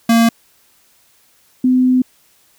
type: tone pair in turn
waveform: square / sine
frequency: 230 / 254.4 Hz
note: A#3 / C4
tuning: -23 / -48 cents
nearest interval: major second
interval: 175 cents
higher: second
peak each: -9 dBFS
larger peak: neither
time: 0.09-0.29 / 1.64-2.02 s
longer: second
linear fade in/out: 5 ms
effects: white hiss -54 dBFS RMS until 2.58 s